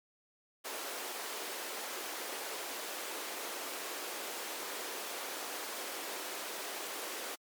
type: high-pass noise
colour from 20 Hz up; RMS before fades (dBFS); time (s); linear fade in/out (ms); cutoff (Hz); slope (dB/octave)
pink; -41; 0.64-7.36; 20; 350; 24
effects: MP3 96 kbps